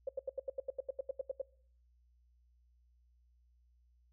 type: tone bursts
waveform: sine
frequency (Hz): 536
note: C5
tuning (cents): +42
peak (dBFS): -33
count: 14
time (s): 0.07-1.417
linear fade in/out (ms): 5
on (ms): 21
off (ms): 81
effects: noise-tail reverb RT60 0.6 s tail -24 dB re dry + added 60 Hz sine -66 dBFS peak until 4.12 s